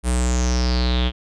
square tone with low-pass filter sweep, 61.74 Hz, B1, in tune, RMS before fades -19 dBFS, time 0.03-1.12 s, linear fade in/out 50 ms, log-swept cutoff 9500 to 3200 Hz, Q 7.7, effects none

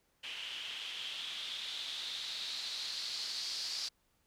blue noise with low-pass filter sweep, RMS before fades -41 dBFS, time 0.23-3.89 s, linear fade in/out 10 ms, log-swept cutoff 2900 to 4800 Hz, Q 5, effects pink hiss -75 dBFS RMS until 4.26 s

